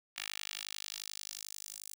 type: tone with high-pass filter sweep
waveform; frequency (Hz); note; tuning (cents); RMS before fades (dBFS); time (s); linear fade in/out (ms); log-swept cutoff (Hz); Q
10% pulse; 51.3; G#1; -21; -44; 0.16-1.95; 10; 2400 to 8000; 1.3
effects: none